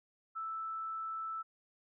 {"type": "tone", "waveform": "sine", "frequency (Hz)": 1318.5, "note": "E6", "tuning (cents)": 0, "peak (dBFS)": -37, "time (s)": [0.35, 1.43], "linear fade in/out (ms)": 20, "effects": []}